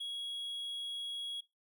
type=tone; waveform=triangle; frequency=3322 Hz; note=G#7; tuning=in tune; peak=-36 dBFS; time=0-1.41 s; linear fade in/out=10 ms; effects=noise-tail reverb RT60 0.2 s tail -19 dB re dry